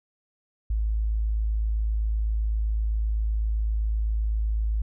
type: tone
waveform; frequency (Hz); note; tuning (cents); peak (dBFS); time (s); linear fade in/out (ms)
sine; 53.9; A1; -35; -22; 0.7-4.82; 5
effects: none